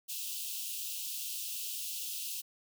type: high-pass noise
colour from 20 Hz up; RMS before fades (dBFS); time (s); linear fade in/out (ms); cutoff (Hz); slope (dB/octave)
white; -39; 0.08-2.42; 20; 2600; 96
effects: none